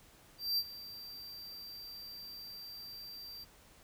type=tone with ADSR envelope; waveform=square; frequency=4700 Hz; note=D8; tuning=1 cent sharp; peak=-29 dBFS; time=0.38-3.45 s; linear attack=200 ms; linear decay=52 ms; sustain=-17 dB; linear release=21 ms; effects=pink hiss -61 dBFS RMS until 3.83 s